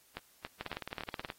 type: two click trains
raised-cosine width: 0.3 ms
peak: -23 / -22 dBFS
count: 4 / 14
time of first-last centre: 0.17-1.008 / 0.61-1.301 s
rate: 3.58 / 18.8 Hz
effects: white hiss -65 dBFS RMS until 1.38 s + AAC 48 kbps